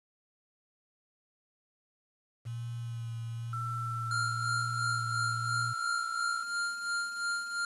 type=tone with vibrato; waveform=sine; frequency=116.54 Hz; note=A#2; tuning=in tune; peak=-35 dBFS; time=2.45-5.74 s; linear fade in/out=20 ms; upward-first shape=sine; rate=1 Hz; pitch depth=23 cents each way
type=tone; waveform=sine; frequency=1338 Hz; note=E6; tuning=25 cents sharp; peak=-35 dBFS; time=3.53-6.43 s; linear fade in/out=2 ms
type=tone with tremolo; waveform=square; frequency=1398 Hz; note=F6; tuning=1 cent sharp; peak=-30 dBFS; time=4.11-7.65 s; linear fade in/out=2 ms; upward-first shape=sine; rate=2.9 Hz; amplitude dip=60%
effects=resampled to 24000 Hz + 9-bit